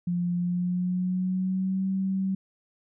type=tone with pitch glide; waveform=sine; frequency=175.5 to 191.38 Hz; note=F3 to G3; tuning=+9 to -41 cents; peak=-24 dBFS; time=0.07-2.35 s; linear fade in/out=5 ms; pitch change=+150 cents; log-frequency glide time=0.36-1.88 s; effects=none